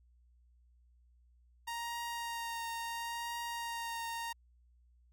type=tone with vibrato; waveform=sawtooth; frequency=932.3 Hz; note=A#5; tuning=in tune; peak=-34 dBFS; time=1.67-4.33 s; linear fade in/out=10 ms; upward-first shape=triangle; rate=0.73 Hz; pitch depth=17 cents each way; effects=added 60 Hz sine -63 dBFS peak until 5.12 s